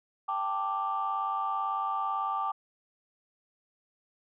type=chord; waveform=sine; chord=G suspended second; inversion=none; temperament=just; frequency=784 / 882 / 1176 Hz; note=G5 / A5 / D6; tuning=0 / +4 / +2 cents; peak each=-33 / -34 / -30 dBFS; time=0.28-2.52 s; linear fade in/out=10 ms; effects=tanh soft clip ceiling -21 dBFS